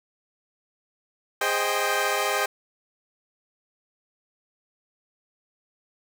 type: chord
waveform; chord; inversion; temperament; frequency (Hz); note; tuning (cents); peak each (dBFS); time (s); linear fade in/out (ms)
15% pulse; Ab major seventh; none; equal with one note detuned; 410.3 / 523.3 / 622.3 / 784; Ab4 / C5 / Eb5 / G5; -21 / 0 / 0 / 0; -22; 1.41-2.46; 5
effects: none